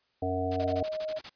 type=harmonic tone; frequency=92.5 Hz; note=F#2; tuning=in tune; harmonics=1 / 3 / 5 / 7 / 8; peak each=-34 / -34 / -34 / -34 / -34 dBFS; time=0.22-0.83 s; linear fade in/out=5 ms
type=noise bursts; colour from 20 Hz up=white; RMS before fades=-40 dBFS; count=10; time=0.51-1.296 s; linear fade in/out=10 ms; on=57 ms; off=24 ms
type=tone; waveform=sine; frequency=624 Hz; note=D#5; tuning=5 cents sharp; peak=-31 dBFS; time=0.59-1.19 s; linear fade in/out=10 ms
effects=white hiss -72 dBFS RMS until 1.35 s + resampled to 11025 Hz